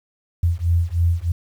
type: beating tone pair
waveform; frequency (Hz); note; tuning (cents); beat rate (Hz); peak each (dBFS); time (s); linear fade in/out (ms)
sine; 83.7 / 86.9; E2 / F2; +27 / -8; 3.2; -19; 0.43-1.32; 5
effects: 8-bit